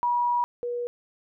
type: tone pair in turn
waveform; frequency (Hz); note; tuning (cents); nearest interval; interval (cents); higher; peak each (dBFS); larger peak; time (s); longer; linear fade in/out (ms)
sine; 965 / 482.5; B5 / B4; -40 / -40; octave; 1200; first; -21 / -27; first; 0.03-0.44 / 0.63-0.87; first; 0
effects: none